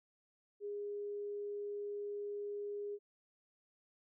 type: tone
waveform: sine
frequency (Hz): 410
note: G#4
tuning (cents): -22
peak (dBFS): -39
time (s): 0.6-2.99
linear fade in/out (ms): 50
effects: none